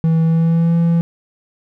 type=tone with pitch glide; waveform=triangle; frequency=162.6 to 168.24 Hz; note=E3 to E3; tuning=-23 to +36 cents; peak=-9 dBFS; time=0.04-1.01 s; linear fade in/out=0 ms; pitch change=+59 cents; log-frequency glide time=0.23-0.76 s; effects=none